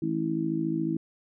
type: harmonic tone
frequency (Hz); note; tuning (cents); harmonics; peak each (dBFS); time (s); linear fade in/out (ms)
54; A1; -32; 3 / 4 / 5 / 6; -32 / -35 / -33 / -28; 0.02-0.97; 5
effects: none